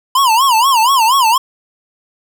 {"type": "tone with vibrato", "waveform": "square", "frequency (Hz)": 987.8, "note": "B5", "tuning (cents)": 0, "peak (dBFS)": -9, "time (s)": [0.15, 1.38], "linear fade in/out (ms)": 5, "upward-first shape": "sine", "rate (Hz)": 4.2, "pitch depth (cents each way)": 210, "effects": []}